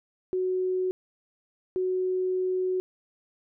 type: tone bursts at uneven times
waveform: sine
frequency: 370 Hz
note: F#4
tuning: in tune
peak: -24 dBFS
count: 2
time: 0.33-0.91 / 1.76-2.8 s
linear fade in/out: 0 ms
effects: none